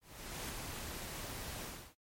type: noise with ADSR envelope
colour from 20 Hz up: pink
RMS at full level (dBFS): -41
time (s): 0.01-1.95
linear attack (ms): 480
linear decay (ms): 10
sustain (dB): -3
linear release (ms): 310
effects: noise-tail reverb RT60 0.1 s tail -22 dB re dry + MP3 64 kbps